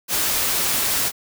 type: noise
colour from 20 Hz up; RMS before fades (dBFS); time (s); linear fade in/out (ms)
white; -21; 0.08-1.12; 50
effects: none